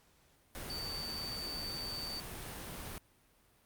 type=tone in noise; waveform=sine; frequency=4578 Hz; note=D8; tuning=45 cents flat; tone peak=-39 dBFS; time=0.7-2.2 s; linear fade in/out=0 ms; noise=pink; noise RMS=-44 dBFS; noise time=0.55-2.98 s; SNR=+2 dB; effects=pink hiss -68 dBFS RMS until 3.65 s + Opus 48 kbps